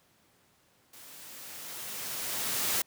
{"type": "noise with level ramp", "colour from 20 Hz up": "white", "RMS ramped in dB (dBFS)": [-51, -28], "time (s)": [0.93, 2.82], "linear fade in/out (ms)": 5, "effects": ["pink hiss -66 dBFS RMS until 2.86 s", "high-pass 100 Hz 12 dB/octave"]}